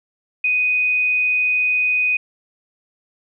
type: tone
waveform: sine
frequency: 2493 Hz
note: D#7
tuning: 3 cents sharp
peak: -15 dBFS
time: 0.44-2.17 s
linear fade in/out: 5 ms
effects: none